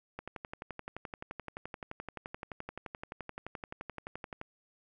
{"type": "click train", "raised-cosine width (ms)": 0.5, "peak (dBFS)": -25, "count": 50, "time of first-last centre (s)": [0.19, 4.414], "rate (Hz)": 11.6, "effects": []}